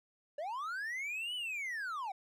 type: linear two-way sweep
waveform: triangle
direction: up then down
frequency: 555 to 3024 to 730 Hz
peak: -35 dBFS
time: 0.38-2.12 s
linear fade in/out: 5 ms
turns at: 1.35 s
effects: none